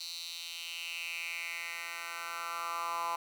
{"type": "tone with high-pass filter sweep", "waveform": "10% pulse", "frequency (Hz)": 169.1, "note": "E3", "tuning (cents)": 44, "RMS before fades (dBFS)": -39, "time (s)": [0, 3.16], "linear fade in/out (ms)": 5, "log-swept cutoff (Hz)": [4200, 990], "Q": 4.2, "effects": ["10-bit"]}